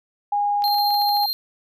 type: tone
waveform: sine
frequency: 819 Hz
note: G#5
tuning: 24 cents flat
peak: -18 dBFS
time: 0.32-1.26 s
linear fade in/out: 5 ms
type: clicks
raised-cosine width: 0.2 ms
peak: -24 dBFS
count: 10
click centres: 0.622 / 0.68 / 0.744 / 0.784 / 0.906 / 0.944 / 1.018 / 1.091 / 1.17 / 1.235 s
type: tone with tremolo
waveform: square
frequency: 4186 Hz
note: C8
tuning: in tune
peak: -21 dBFS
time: 0.64-1.33 s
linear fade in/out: 0 ms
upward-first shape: triangle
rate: 14 Hz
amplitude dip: 30%
effects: none